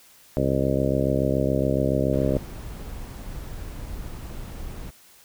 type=harmonic tone; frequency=67.1 Hz; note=C2; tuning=44 cents sharp; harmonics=1 / 2 / 3 / 4 / 5 / 6 / 7 / 8 / 9; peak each=-30 / -26 / -29 / -27 / -30 / -30 / -31 / -29 / -28 dBFS; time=0.37-2.37 s; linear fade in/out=0 ms
type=noise; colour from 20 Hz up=brown; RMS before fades=-35 dBFS; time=2.12-4.91 s; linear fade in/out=20 ms
effects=white hiss -53 dBFS RMS until 5.24 s